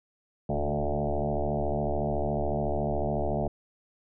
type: tone with frequency modulation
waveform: sine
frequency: 293.7 Hz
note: D4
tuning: in tune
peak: -25 dBFS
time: 0.49-3.48 s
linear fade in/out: 5 ms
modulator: 73.9 Hz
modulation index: 6
effects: none